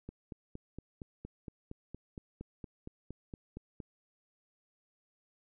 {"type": "click train", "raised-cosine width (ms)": 3, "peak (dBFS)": -30, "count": 17, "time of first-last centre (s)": [0.09, 3.802], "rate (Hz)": 4.31, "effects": []}